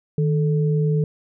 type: tone pair together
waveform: sine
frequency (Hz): 154.7 / 435.3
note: D#3 / A4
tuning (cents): -10 / -19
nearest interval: octave + tritone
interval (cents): 1791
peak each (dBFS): -17 / -25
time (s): 0.18-1.04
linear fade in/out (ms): 2
effects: none